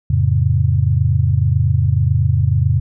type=chord; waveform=sine; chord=F augmented; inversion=none; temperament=just; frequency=87.31 / 109.13 / 136.42 Hz; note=F2 / A2 / C#3; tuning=0 / -14 / -27 cents; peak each=-16 dBFS; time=0.1-2.8 s; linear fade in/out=5 ms; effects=none

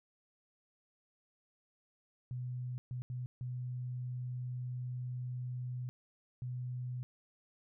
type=tone bursts at uneven times; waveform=sine; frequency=124.9 Hz; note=B2; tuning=20 cents sharp; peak=-37 dBFS; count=5; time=2.31-2.78 / 2.91-3.02 / 3.1-3.26 / 3.41-5.89 / 6.42-7.03 s; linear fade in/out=0 ms; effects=none

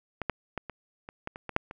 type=clicks; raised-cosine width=0.5 ms; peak=-17 / -12 / -17 / -23 / -26 / -19 / -25 / -21 / -8 / -25 dBFS; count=10; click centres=0.217 / 0.297 / 0.577 / 0.697 / 1.089 / 1.274 / 1.359 / 1.493 / 1.564 / 1.711 s; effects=none

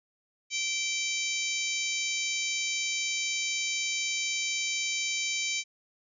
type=harmonic tone; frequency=776 Hz; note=G5; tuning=18 cents flat; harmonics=3 / 4 / 5 / 6 / 7 / 8 / 9; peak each=-32 / -37 / -38 / -40 / -40 / -36 / -37 dBFS; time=0.5-5.64 s; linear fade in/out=50 ms; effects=none

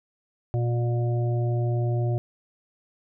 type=harmonic tone; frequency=119.6 Hz; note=A#2; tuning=45 cents sharp; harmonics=1 / 3 / 5 / 6; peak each=-22 / -32 / -36 / -38 dBFS; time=0.54-2.18 s; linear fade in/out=0 ms; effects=none

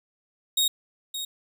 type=tone with echo; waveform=sawtooth; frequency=3753 Hz; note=A#7; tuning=11 cents sharp; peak=-17 dBFS; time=0.57-0.68 s; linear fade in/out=5 ms; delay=570 ms; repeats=1; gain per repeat=-10 dB; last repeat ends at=1.25 s; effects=none

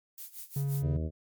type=noise with tremolo; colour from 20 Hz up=violet; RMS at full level=-41 dBFS; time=0.18-0.82 s; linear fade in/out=0 ms; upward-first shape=sine; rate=5.7 Hz; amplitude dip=85%
type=tone; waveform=triangle; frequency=139.4 Hz; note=C#3; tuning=10 cents sharp; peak=-26 dBFS; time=0.56-0.97 s; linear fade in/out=5 ms
type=harmonic tone; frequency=79.1 Hz; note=D#2; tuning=29 cents sharp; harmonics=1 / 2 / 3 / 4 / 5 / 6 / 7 / 8; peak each=-31 / -37 / -41 / -43 / -45 / -47 / -48 / -49 dBFS; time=0.81-1.11 s; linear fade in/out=50 ms
effects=MP3 96 kbps

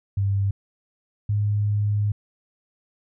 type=tone pair in turn; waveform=sine; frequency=99 / 103.73 Hz; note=G2 / G#2; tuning=+18 / -2 cents; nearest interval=minor second; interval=80 cents; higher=second; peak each=-19 dBFS; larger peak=neither; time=0.17-0.51 / 1.29-2.12 s; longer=second; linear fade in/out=5 ms; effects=none

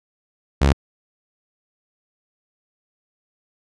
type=tone; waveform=sawtooth; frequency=69.3 Hz; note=C#2; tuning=in tune; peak=-9 dBFS; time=0.61-0.73 s; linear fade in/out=10 ms; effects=low-pass 7000 Hz 12 dB/octave

